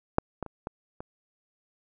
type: clicks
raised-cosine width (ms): 1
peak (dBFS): -6 / -18 / -26 / -19 / -24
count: 5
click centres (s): 0.184 / 0.427 / 0.463 / 0.671 / 1.005
effects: none